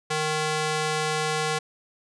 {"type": "tone with high-pass filter", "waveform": "square", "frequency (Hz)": 154.6, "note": "D#3", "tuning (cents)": -11, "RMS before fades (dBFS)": -26, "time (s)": [0.1, 1.59], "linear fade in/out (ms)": 10, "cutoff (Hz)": 420, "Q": 0.51, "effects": ["resampled to 22050 Hz"]}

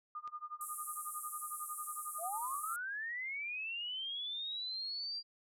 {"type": "tone with tremolo", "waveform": "sine", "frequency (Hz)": 1216, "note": "D#6", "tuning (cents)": -40, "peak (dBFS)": -39, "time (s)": [0.15, 2.78], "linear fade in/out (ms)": 2, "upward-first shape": "sine", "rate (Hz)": 11, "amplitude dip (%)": 95}
{"type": "click", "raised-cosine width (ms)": 0.2, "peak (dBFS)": -39, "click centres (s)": 0.276}
{"type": "band-pass noise", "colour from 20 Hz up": "white", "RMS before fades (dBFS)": -46, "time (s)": [0.61, 2.76], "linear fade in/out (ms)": 0, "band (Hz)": [8400, 12000], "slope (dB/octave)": 48}
{"type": "linear sweep", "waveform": "sine", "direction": "up", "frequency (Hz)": [622.3, 4785], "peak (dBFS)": -38, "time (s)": [2.18, 5.23], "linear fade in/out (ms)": 50}
{"effects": []}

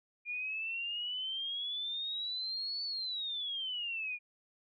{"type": "exponential two-way sweep", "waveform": "sine", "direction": "up then down", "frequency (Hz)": [2412, 4500, 2412], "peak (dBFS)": -35, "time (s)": [0.25, 4.19], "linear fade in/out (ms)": 50, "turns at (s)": 2.84, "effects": []}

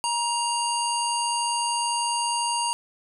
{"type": "harmonic tone with a mistuned harmonic", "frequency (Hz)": 935, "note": "A#5", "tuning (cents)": 5, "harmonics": [1, 3, 5, 7, 9, 10], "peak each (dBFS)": [-25, -31, -32, -36, -35, -33], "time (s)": [0.04, 2.73], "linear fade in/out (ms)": 0, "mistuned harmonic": 1, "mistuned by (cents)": 22, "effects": []}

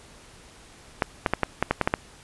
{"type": "clicks", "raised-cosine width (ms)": 0.5, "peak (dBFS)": -5, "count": 9, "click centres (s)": [1.022, 1.262, 1.336, 1.433, 1.626, 1.71, 1.813, 1.875, 1.939], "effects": ["pink hiss -50 dBFS RMS until 2.23 s", "resampled to 24000 Hz"]}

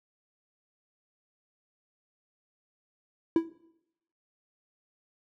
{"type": "tone with exponential decay", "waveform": "triangle", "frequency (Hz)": 329.6, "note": "E4", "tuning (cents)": 0, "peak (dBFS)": -14, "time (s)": [3.36, 3.49], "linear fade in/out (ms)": 2, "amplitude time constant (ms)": 27, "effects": ["noise-tail reverb RT60 0.8 s tail -19 dB re dry"]}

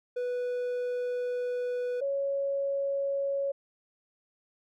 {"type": "tone pair in turn", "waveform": ["triangle", "sine"], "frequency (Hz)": [492.9, 555], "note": ["B4", "C#5"], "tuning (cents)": [-3, 2], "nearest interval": "major second", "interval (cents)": 205, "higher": "second", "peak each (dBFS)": -27, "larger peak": "neither", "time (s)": [[0.16, 2.01], [2.01, 3.52]], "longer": "first", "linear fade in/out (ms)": 10, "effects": []}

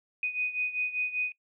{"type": "beating tone pair", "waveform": "sine", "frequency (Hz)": [2489, 2494.1], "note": ["D#7", "D#7"], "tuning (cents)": [0, 4], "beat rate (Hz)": 5.1, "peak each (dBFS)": [-30, -34], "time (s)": [0.23, 1.32], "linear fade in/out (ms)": 2, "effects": ["noise-tail reverb RT60 0.1 s tail -21 dB re dry"]}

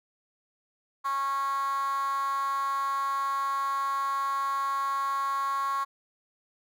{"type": "tone with high-pass filter", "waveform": "10% pulse", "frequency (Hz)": 274.7, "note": "C#4", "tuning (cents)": -16, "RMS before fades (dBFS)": -29, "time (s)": [1.04, 5.85], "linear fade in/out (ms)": 20, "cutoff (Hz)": 1100, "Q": 9.7, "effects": []}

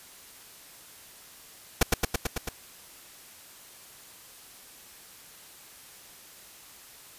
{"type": "noise with echo", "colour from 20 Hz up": "pink", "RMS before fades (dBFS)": -19, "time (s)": [1.81, 1.83], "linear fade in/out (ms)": 5, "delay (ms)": 110, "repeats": 6, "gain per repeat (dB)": -2, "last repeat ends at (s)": 2.49, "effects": ["white hiss -50 dBFS RMS until 7.18 s", "resampled to 32000 Hz"]}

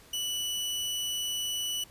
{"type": "tone", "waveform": "sawtooth", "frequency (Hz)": 2960, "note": "F#7", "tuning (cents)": 0, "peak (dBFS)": -27, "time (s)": [0.13, 1.84], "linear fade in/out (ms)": 5, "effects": ["pink hiss -55 dBFS RMS until 1.9 s", "resampled to 32000 Hz"]}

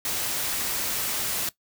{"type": "noise", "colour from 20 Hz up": "white", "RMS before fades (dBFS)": -28, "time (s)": [0.05, 1.49], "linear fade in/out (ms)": 2, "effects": ["noise-tail reverb RT60 0.1 s tail -17 dB re dry"]}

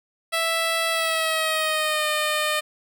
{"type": "tone with pitch glide", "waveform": "10% pulse", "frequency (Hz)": [659.3, 608.1], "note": ["E5", "D#5"], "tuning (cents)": [0, -40], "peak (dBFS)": -13, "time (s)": [0.32, 2.61], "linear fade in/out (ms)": 20, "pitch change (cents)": -140, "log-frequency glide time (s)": [0.91, 2.07], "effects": []}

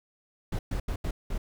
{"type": "noise bursts at uneven times", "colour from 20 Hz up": "brown", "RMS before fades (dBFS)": -30, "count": 5, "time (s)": [[0.52, 0.59], [0.71, 0.8], [0.88, 0.96], [1.04, 1.11], [1.3, 1.38]], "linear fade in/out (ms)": 5, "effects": []}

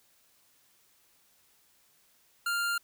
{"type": "tone pair together", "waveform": "square", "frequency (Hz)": [1396.9, 2794], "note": ["F6", "F7"], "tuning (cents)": [0, 0], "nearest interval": "octave", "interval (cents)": 1200, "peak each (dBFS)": [-29, -39], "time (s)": [2.46, 2.78], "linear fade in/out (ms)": 5, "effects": ["white hiss -66 dBFS RMS until 2.83 s"]}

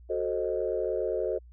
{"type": "chord", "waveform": "sine", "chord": "F# diminished seventh", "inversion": "none", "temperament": "equal with one note detuned", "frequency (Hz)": [370, 440, 527.2, 622.3], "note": ["F#4", "A4", "C5", "Eb5"], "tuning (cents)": [0, 0, 13, 0], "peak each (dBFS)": [-32, -31, -32, -33], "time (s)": [0.09, 1.39], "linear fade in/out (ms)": 20, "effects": ["tanh soft clip ceiling -16 dBFS", "added 60 Hz sine -48 dBFS peak until 1.52 s"]}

